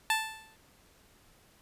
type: tone with exponential decay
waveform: 15% pulse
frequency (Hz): 880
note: A5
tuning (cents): 0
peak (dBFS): -17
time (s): 0.1-0.56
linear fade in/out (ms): 1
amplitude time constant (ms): 99
effects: pink hiss -62 dBFS RMS until 1.61 s + resampled to 32000 Hz